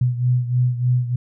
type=beating tone pair; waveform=sine; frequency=123.5 / 126.8 Hz; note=B2 / B2; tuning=0 / +46 cents; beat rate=3.3 Hz; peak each=-17 / -22 dBFS; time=0.01-1.16 s; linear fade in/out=5 ms; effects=none